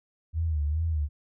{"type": "tone with vibrato", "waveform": "sine", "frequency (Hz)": 77.7, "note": "D#2", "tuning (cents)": -2, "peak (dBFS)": -24, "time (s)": [0.33, 1.09], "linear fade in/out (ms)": 50, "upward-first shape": "sine", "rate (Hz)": 2.4, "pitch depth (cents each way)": 110, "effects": []}